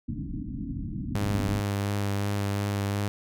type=low-pass noise; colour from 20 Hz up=white; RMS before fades=-33 dBFS; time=0.08-1.61 s; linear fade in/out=10 ms; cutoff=300 Hz; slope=96 dB/octave
type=tone with vibrato; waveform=sawtooth; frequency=100.9 Hz; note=G#2; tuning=49 cents flat; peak=-22 dBFS; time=1.15-3.08 s; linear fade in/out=0 ms; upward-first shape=sine; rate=2.8 Hz; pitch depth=15 cents each way
effects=none